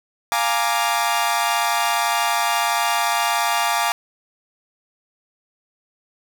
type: chord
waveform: sawtooth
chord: Bb dominant seventh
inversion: second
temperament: equal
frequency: 698.5 / 830.6 / 932.3 / 1174.7 Hz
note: F5 / Ab5 / Bb5 / D6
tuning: 0 / 0 / 0 / 0 cents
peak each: -20 dBFS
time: 0.32-3.92 s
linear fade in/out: 0 ms
effects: none